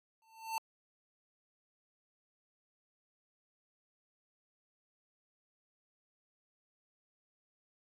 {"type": "tone with exponential growth", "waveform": "square", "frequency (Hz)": 894, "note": "A5", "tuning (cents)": 27, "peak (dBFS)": -32, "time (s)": [0.22, 0.58], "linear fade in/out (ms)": 1, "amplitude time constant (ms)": 78, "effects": ["AAC 64 kbps"]}